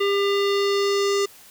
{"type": "tone with low-pass filter sweep", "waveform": "square", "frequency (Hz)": 400.2, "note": "G4", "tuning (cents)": 36, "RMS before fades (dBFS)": -21, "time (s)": [0, 1.26], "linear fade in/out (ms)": 10, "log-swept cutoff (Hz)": [3100, 6400], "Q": 2.1, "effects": ["white hiss -48 dBFS RMS until 1.5 s"]}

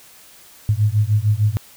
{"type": "beating tone pair", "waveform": "sine", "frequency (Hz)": [102.6, 109.2], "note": ["G#2", "A2"], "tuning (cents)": [-21, -13], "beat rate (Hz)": 6.6, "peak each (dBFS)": -17, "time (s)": [0.69, 1.57], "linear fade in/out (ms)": 0, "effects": ["white hiss -46 dBFS RMS until 1.76 s"]}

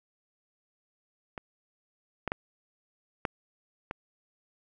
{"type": "clicks", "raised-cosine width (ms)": 0.5, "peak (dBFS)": [-22, -15, -14, -13, -19], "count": 5, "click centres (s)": [1.378, 2.277, 2.319, 3.252, 3.911], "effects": []}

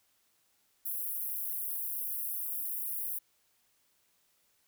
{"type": "high-pass noise", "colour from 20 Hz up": "pink", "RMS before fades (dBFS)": -36, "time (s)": [0.85, 3.19], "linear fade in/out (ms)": 10, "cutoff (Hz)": 11000, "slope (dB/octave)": 48, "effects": ["white hiss -72 dBFS RMS until 4.67 s"]}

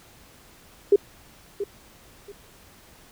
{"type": "tone with echo", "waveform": "sine", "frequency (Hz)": 403.5, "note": "G#4", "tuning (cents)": -50, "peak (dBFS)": -11, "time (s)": [0.92, 0.96], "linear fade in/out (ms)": 5, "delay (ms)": 680, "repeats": 2, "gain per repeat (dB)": -13, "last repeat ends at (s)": 2.32, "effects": ["pink hiss -52 dBFS RMS until 3.11 s"]}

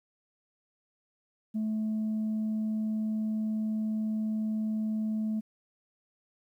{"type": "tone", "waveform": "sine", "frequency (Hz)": 217.1, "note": "A3", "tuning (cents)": -23, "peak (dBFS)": -26, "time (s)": [1.54, 5.41], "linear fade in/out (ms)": 20, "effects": ["tanh soft clip ceiling -26 dBFS", "11-bit"]}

